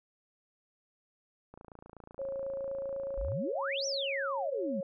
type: click train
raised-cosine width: 1 ms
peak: -35 dBFS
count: 51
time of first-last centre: 1.54-3.319 s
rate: 28.1 Hz
type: tone with pitch glide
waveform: sine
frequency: 545 to 550.1 Hz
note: C#5 to C#5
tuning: -29 to -13 cents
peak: -34 dBFS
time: 2.19-4.83 s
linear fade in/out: 2 ms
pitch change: +16 cents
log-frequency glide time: 2.31-3.24 s
type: exponential two-way sweep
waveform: sine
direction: up then down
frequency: 35.9 to 6090 to 181.5 Hz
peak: -33 dBFS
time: 3.17-4.81 s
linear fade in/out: 10 ms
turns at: 3.86 s
effects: none